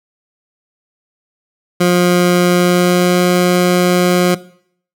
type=tone with pitch glide; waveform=20% pulse; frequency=177.5 to 178.94 Hz; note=F3 to F3; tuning=+28 to +42 cents; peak=-4 dBFS; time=1.8-4.35 s; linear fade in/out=10 ms; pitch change=+14 cents; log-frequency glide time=2.54-3.2 s; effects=noise-tail reverb RT60 0.6 s tail -19 dB re dry